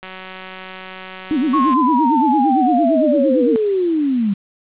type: click train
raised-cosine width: 0.3 ms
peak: -17 dBFS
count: 320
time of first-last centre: 0.03-1.736 s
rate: 187 Hz
type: tone with vibrato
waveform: sine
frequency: 279.1 Hz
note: C#4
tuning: 12 cents sharp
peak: -14 dBFS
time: 1.31-3.56 s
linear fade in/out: 0 ms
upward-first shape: sine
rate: 8.8 Hz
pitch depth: 250 cents each way
type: linear sweep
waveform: sine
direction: down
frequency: 1108.7 to 190 Hz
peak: -14 dBFS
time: 1.53-4.34 s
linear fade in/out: 10 ms
effects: resampled to 8000 Hz + 7-bit